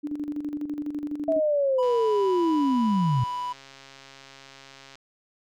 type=tone with tremolo; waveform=sine; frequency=294.4 Hz; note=D4; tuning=4 cents sharp; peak=-26 dBFS; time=0.03-1.4 s; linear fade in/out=20 ms; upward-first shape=square; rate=12 Hz; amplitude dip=60%
type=linear sweep; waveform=sine; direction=down; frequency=655 to 116.54 Hz; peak=-20 dBFS; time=1.28-3.24 s; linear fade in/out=5 ms
type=tone; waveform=triangle; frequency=987.8 Hz; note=B5; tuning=in tune; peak=-26 dBFS; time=1.78-3.53 s; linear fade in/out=10 ms
type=click train; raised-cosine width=0.2 ms; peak=-29 dBFS; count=426; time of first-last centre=1.83-4.955 s; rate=136 Hz
effects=none